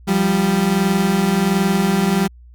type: tone pair together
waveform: 35% pulse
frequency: 174.53 / 195.9 Hz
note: F3 / G3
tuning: -1 / -1 cents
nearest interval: major second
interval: 200 cents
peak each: -18 / -14 dBFS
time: 0.07-2.28 s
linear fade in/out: 20 ms
effects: added 60 Hz sine -40 dBFS peak until 2.54 s